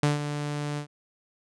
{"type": "tone with ADSR envelope", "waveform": "sawtooth", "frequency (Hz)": 146.83, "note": "D3", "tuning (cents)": 0, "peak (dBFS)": -15, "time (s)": [0.03, 0.87], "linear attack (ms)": 3, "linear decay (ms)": 150, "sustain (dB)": -10, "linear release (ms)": 93, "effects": ["resampled to 22050 Hz"]}